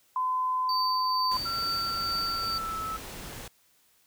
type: tone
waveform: sine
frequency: 1020 Hz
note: C6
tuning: 44 cents flat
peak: -25 dBFS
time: 0.16-1.37 s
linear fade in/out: 2 ms
type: tone with tremolo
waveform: triangle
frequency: 4600 Hz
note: D8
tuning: 37 cents flat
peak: -27 dBFS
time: 0.69-2.58 s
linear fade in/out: 2 ms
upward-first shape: triangle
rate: 2.2 Hz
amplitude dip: 40%
type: noise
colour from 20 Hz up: pink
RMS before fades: -41 dBFS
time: 1.31-3.48 s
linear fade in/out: 5 ms
type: tone with pitch glide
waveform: sine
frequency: 1360 to 1306.1 Hz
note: F6 to E6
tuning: -46 to -16 cents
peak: -31 dBFS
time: 1.45-2.97 s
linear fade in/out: 10 ms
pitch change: -70 cents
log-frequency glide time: 2.34-2.82 s
effects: white hiss -65 dBFS RMS until 4.06 s